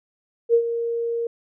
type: tone with ADSR envelope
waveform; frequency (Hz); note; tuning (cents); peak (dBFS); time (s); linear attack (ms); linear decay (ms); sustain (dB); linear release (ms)
sine; 466.2; A#4; 0; -11; 0.49-1.27; 50; 79; -11; 3
effects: none